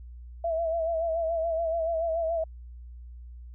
sine tone with vibrato, 659.3 Hz, E5, in tune, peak -25 dBFS, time 0.44-2.44 s, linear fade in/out 5 ms, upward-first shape sine, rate 7 Hz, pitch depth 52 cents each way, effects added 60 Hz sine -41 dBFS peak until 3.54 s

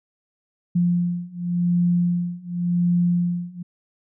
sine beating tone pair, 174.5 / 175.4 Hz, F3 / F3, -1 / +8 cents, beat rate 0.9 Hz, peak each -22 / -21 dBFS, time 0.75-3.63 s, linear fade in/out 10 ms, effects none

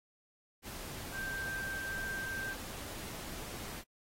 sine tone in noise, 1571 Hz, G6, 3 cents sharp, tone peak -37 dBFS, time 1.12-2.56 s, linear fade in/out 50 ms, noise pink, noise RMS -45 dBFS, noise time 0.62-3.84 s, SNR +5 dB, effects AAC 48 kbps

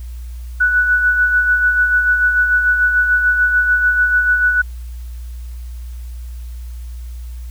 sine tone with tremolo, 1480 Hz, F#6, in tune, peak -9 dBFS, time 0.6-4.62 s, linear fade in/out 10 ms, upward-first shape sine, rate 6.8 Hz, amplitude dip 45%, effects added 60 Hz sine -26 dBFS peak until 7.5 s + white hiss -49 dBFS RMS until 7.5 s

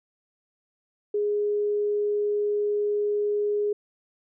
sine tone, 414.5 Hz, G#4, 3 cents flat, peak -22 dBFS, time 1.14-3.73 s, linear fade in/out 5 ms, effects none

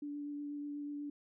sine tone with vibrato, 290.5 Hz, D4, 19 cents flat, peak -39 dBFS, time 0.02-1.1 s, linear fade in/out 5 ms, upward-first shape triangle, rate 8.2 Hz, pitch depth 13 cents each way, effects none

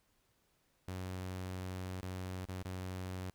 sawtooth tone with dropouts, 92.5 Hz, F#2, in tune, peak -36 dBFS, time 0.88-3.3 s, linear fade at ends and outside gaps 0 ms, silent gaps 2.008-2.03 / 2.452-2.487 / 2.625-2.651 s, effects pink hiss -75 dBFS RMS until 3.34 s

